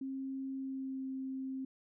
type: tone with pitch glide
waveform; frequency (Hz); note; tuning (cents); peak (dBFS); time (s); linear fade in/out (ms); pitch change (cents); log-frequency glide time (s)
sine; 267.6 to 264.5; C4 to C4; +39 to +19; -37; 0.01-1.65; 5; -20; 0.56-1.07
effects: none